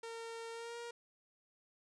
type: tone with pitch glide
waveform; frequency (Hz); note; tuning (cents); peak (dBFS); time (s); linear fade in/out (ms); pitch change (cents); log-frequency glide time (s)
sawtooth; 458.1 to 471.8; A#4 to A#4; -30 to +21; -40; 0.03-0.91; 5; +51; 0.51-0.78
effects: resampled to 22050 Hz